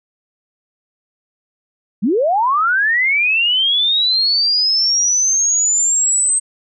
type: linear sweep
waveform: sine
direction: up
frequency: 171.7 to 8300 Hz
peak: -12 dBFS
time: 2.02-6.4 s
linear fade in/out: 20 ms
effects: none